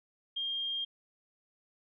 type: tone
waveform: sine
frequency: 3213 Hz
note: G7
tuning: 42 cents sharp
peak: -32 dBFS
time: 0.36-0.85 s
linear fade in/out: 10 ms
effects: none